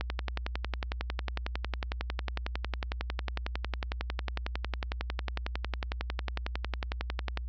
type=click train; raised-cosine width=0.3 ms; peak=-16 dBFS; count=82; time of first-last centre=0.01-7.374 s; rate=11 Hz; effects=added 60 Hz sine -34 dBFS peak until 7.48 s + resampled to 16000 Hz